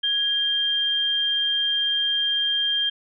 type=tone pair together; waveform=sine; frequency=1661.2 / 3189 Hz; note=G#6 / G7; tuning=0 / +29 cents; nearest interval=major seventh; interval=1129 cents; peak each=-32 / -20 dBFS; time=0.03-2.9 s; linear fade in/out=10 ms; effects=none